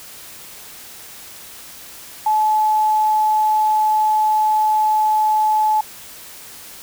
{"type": "tone", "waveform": "sine", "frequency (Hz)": 860, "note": "A5", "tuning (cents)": -40, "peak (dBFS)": -13, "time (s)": [2.26, 5.81], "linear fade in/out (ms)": 5, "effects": ["white hiss -38 dBFS RMS until 6.82 s"]}